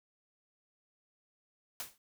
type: noise with exponential decay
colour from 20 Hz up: white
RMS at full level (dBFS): -37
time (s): 1.8-1.98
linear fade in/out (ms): 1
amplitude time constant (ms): 39
effects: none